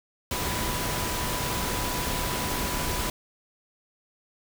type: tone in noise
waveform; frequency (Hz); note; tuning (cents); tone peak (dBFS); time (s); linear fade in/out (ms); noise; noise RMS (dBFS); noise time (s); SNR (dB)
sine; 987.8; B5; 0; -36; 0.31-3.1; 2; pink; -29; 0.31-3.1; -10
effects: none